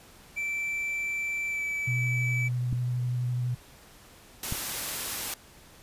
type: tone with pitch glide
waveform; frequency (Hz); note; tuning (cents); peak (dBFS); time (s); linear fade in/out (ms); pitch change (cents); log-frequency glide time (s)
triangle; 2333 to 2304; D7 to D7; -12 to -34; -27; 0.36-2.49; 20; -22; 1.48-1.64
type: tone with vibrato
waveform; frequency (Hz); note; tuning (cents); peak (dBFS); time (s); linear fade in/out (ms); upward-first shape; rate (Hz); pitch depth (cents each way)
sine; 123.47; B2; 0; -26; 1.87-3.55; 10; sine; 12; 15
type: clicks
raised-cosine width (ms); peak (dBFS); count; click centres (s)
5; -19; 2; 2.728 / 4.524
type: noise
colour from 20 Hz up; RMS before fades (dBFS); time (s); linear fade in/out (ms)
white; -33; 4.43-5.34; 2
effects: pink hiss -53 dBFS RMS until 5.82 s + resampled to 32000 Hz